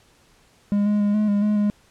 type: tone with pitch steps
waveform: triangle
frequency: 203.9 / 208 / 205.1 / 212 / 203.6 / 210.2 / 206.8 Hz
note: G#3 / G#3 / G#3 / G#3 / G#3 / G#3 / G#3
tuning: -32 / +3 / -21 / +36 / -34 / +21 / -7 cents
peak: -15 dBFS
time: 0.72-1.7 s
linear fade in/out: 0 ms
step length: 140 ms
effects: pink hiss -57 dBFS RMS until 1.9 s + low-pass 10000 Hz 12 dB/octave